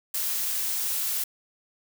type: noise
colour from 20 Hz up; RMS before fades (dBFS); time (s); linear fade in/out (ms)
blue; -28; 0.14-1.24; 5
effects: none